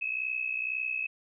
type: tone pair together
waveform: sine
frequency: 2539 / 2601 Hz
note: D#7 / E7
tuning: +34 / -24 cents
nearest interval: unison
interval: 42 cents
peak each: -33 / -32 dBFS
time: 0.01-1.07 s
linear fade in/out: 10 ms
effects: none